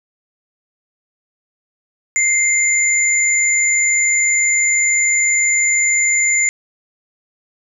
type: tone pair together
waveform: sine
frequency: 2093 / 7040 Hz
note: C7 / A8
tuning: 0 / 0 cents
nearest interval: octave + major sixth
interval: 2100 cents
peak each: -15 dBFS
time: 2.16-6.49 s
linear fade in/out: 0 ms
effects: none